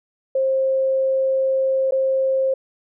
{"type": "tone with dropouts", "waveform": "sine", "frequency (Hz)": 531, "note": "C5", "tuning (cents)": 25, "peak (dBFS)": -16, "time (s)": [0.35, 2.54], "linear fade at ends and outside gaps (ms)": 5, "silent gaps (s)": [1.91, 1.921], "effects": []}